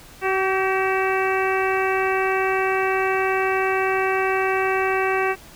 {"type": "harmonic tone with a mistuned harmonic", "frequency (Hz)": 380.8, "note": "F#4", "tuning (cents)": 50, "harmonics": [1, 2, 3, 4, 5, 6, 7], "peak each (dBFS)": [-22, -25, -27, -28, -29, -30, -30], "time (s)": [0.21, 5.36], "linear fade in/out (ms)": 50, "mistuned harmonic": 4, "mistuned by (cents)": 34, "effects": ["pink hiss -45 dBFS RMS until 5.55 s"]}